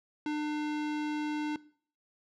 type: tone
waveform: square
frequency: 300 Hz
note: D4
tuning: 37 cents sharp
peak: -31 dBFS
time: 0.26-1.56 s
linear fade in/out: 2 ms
effects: noise-tail reverb RT60 0.5 s tail -20 dB re dry + low-pass 4000 Hz 12 dB/octave